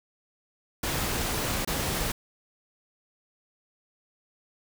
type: noise with dropouts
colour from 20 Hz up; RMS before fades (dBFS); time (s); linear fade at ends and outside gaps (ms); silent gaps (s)
pink; -29; 0.83-2.12; 5; 1.649-1.674
effects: none